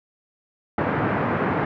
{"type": "band-pass noise", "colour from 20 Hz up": "pink", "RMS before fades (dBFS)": -23, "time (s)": [0.78, 1.65], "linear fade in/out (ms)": 2, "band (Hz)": [110, 1800], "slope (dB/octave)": 24, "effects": []}